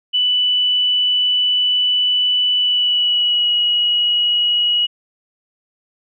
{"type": "tone with pitch glide", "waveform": "sine", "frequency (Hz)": [2978, 2908], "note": ["F#7", "F#7"], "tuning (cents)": [11, -31], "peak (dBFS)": -13, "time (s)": [0.13, 4.87], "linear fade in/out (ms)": 20, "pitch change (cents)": -42, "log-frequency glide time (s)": [2.55, 3.52], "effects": []}